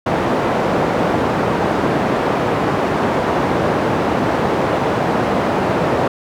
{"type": "band-pass noise", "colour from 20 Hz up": "white", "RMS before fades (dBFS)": -17, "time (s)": [0.06, 6.08], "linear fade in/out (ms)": 5, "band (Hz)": [110, 770], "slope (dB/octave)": 12, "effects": []}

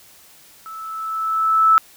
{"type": "tone with level ramp", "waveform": "sine", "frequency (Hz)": 1311, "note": "E6", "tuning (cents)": -10, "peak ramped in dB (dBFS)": [-32, -8], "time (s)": [0.66, 1.78], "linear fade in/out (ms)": 0, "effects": ["white hiss -48 dBFS RMS until 1.96 s"]}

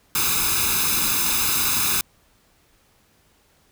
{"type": "noise with comb filter", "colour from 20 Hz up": "white", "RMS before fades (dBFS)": -21, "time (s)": [0.15, 2.01], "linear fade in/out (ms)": 2, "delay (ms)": 0.79, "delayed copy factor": 0.8, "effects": ["pink hiss -60 dBFS RMS until 3.71 s"]}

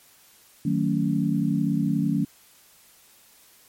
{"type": "chord", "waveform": "sine", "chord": "D# half-diminished seventh", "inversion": "none", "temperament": "just", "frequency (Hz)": [155.56, 186.68, 224, 280], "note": ["D#3", "F#3", "A3", "C#4"], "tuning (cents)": [0, 16, 31, 18], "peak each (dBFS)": -26, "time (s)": [0.65, 2.25], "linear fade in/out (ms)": 5, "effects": ["white hiss -55 dBFS RMS until 3.68 s", "MP3 64 kbps"]}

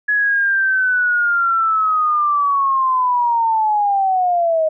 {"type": "linear sweep", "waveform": "sine", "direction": "down", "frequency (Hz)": [1693, 622.3], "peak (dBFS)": -13, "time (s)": [0.08, 4.69], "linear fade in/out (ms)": 10, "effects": []}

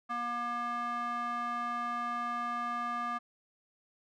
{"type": "tone with band-pass filter", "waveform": "square", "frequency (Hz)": 239.1, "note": "A#3", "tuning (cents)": 44, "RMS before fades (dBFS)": -35, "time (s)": [0.09, 3.19], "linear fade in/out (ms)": 20, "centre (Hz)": 1200, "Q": 3.3, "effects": []}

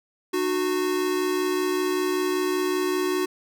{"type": "tone pair together", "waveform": "square", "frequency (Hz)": [302.2, 367.4], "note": ["D4", "F#4"], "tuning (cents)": [50, -12], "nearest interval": "minor third", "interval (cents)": 338, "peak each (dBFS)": [-29, -24], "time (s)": [0.33, 3.26], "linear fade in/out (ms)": 10, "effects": []}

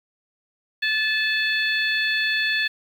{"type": "harmonic tone", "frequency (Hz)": 869, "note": "A5", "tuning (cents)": -22, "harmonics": [2, 3, 4, 5], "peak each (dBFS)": [-22, -26, -28, -30], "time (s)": [0.82, 2.68], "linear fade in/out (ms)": 10, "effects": ["8-bit"]}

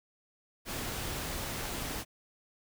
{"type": "noise", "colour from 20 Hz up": "pink", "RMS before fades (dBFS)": -37, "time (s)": [0.65, 2.05], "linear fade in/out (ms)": 50, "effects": []}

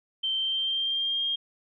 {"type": "tone with pitch glide", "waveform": "sine", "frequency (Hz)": [3121, 3222], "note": ["G7", "G7"], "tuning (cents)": [-8, 47], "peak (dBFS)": -25, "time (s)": [0.23, 1.36], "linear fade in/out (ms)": 10, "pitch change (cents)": 55, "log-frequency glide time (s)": [0.36, 1.24], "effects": []}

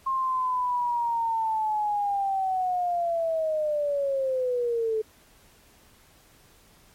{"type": "linear sweep", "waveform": "sine", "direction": "down", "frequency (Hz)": [1069, 431.8], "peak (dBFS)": -23, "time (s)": [0.06, 5.02], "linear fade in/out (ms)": 10, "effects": ["pink hiss -57 dBFS RMS until 6.94 s", "MP3 64 kbps"]}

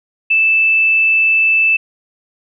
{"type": "tone", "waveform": "sine", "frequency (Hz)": 2637, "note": "E7", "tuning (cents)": 0, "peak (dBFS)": -9, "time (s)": [0.3, 1.77], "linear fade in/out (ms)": 10, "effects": []}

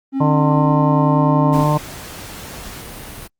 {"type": "tone", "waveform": "triangle", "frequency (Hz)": 270, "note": "C#4", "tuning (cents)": -45, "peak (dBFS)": -15, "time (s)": [0.12, 1.66], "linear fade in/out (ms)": 50}
{"type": "harmonic tone", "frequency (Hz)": 150.3, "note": "D3", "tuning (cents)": 40, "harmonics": [1, 2, 3, 4, 5, 6, 7], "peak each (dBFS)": [-15, -23, -28, -21, -29, -21, -22], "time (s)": [0.2, 1.78], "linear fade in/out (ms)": 10}
{"type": "noise", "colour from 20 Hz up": "pink", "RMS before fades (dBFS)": -33, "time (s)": [1.52, 3.28], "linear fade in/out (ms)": 20}
{"effects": ["Opus 32 kbps"]}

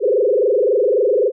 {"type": "tone with frequency modulation", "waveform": "sine", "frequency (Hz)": 459.5, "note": "A#4", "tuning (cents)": -25, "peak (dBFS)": -12, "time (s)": [0, 1.32], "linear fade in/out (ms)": 50, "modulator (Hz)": 23.7, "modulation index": 3, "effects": []}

